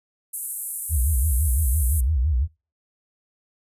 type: band-pass noise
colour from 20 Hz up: white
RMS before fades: -31 dBFS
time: 0.33-2.01 s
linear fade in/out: 10 ms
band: 8600 to 13000 Hz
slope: 48 dB/octave
type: tone with vibrato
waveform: sine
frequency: 69.6 Hz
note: C#2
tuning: 8 cents sharp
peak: -18 dBFS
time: 0.89-2.48 s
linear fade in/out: 50 ms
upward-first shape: sine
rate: 5.9 Hz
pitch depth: 270 cents each way
effects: noise-tail reverb RT60 0.3 s tail -23 dB re dry + resampled to 32000 Hz